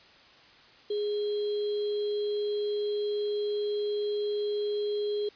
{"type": "tone with sample-and-hold", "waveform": "sine", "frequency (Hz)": 415.4, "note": "G#4", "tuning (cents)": 0, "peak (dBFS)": -27, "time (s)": [0.9, 5.29], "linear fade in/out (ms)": 5, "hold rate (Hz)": 3675, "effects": ["white hiss -55 dBFS RMS until 5.35 s", "resampled to 11025 Hz"]}